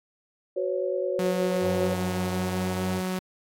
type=chord; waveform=sine; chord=F# suspended fourth; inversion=none; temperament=equal with one note detuned; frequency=370 / 504.8 / 554.4 Hz; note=F#4 / B4 / C#5; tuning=0 / +38 / 0 cents; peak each=-29 / -31 / -28 dBFS; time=0.56-1.94 s; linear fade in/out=10 ms
type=tone with pitch glide; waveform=sawtooth; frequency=182.3 to 185.17 Hz; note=F#3 to F#3; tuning=-25 to +2 cents; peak=-23 dBFS; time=1.19-3.19 s; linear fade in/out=2 ms; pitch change=+27 cents; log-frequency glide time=2.11-2.87 s
type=harmonic tone; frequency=94.2 Hz; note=F#2; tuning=32 cents sharp; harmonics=1 / 2 / 3 / 4 / 5 / 6 / 7 / 8 / 9 / 10; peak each=-33 / -41 / -43 / -44 / -41 / -45 / -44 / -46 / -45 / -49 dBFS; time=1.6-3.03 s; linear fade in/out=50 ms
effects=AAC 64 kbps